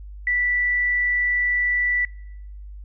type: tone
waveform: sine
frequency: 1967 Hz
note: B6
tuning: 7 cents flat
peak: -18 dBFS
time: 0.27-2.05 s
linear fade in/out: 2 ms
effects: noise-tail reverb RT60 0.9 s tail -26 dB re dry + added 50 Hz sine -35 dBFS peak until 2.84 s